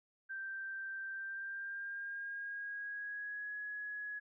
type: tone with pitch glide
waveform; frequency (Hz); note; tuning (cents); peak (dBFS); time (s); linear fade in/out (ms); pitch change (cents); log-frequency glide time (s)
sine; 1568 to 1680.5; G6 to G#6; 0 to +20; -40; 0.29-4.2; 20; +120; 1.11-3.56
effects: none